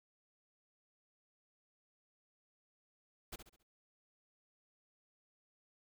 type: noise with echo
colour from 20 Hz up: pink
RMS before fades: -45 dBFS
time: 3.32-3.36 s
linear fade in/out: 10 ms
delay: 68 ms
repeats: 4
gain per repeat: -8 dB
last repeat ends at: 3.632 s
effects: none